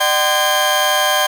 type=tone cluster; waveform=40% pulse; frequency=603 / 763 / 1031 / 1623 / 3175 Hz; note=D5 / G5 / C6 / G#6 / G7; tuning=+46 / -47 / -26 / -40 / +21 cents; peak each=-19 dBFS; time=0-1.27 s; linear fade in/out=10 ms; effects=none